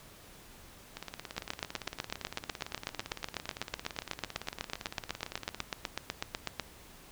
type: two click trains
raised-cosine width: 0.2 ms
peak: -22 / -15 dBFS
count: 83 / 43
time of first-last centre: 0.97-5.603 / 1.38-6.597 s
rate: 17.7 / 8.05 Hz
effects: pink hiss -54 dBFS RMS until 7.11 s